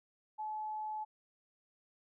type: tone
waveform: sine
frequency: 859 Hz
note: A5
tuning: 42 cents flat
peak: -37 dBFS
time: 0.38-1.05 s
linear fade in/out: 20 ms
effects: none